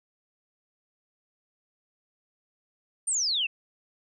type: exponential sweep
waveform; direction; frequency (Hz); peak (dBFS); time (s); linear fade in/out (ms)
sine; down; 9230 to 2576; -24; 3.07-3.47; 10
effects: none